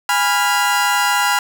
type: chord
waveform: 30% pulse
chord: F diminished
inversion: first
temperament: equal with one note detuned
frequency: 822.5 / 987.8 / 1396.9 Hz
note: Ab5 / Cb6 / F6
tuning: -17 / 0 / 0 cents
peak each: -16 dBFS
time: 0.09-1.39 s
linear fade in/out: 2 ms
effects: none